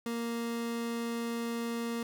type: tone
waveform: 30% pulse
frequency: 233.1 Hz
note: A#3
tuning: in tune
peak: -30 dBFS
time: 0.06-2.03 s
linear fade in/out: 2 ms
effects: none